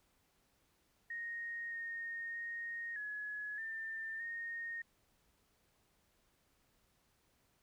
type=tone with pitch steps; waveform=sine; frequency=1863 / 1848 / 1860 / 1691 / 1792 / 1851 Hz; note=A#6 / A#6 / A#6 / G#6 / A6 / A#6; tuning=-2 / -16 / -4 / +31 / +31 / -13 cents; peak=-40 dBFS; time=1.1-4.82 s; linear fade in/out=5 ms; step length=620 ms; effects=pink hiss -75 dBFS RMS until 7.62 s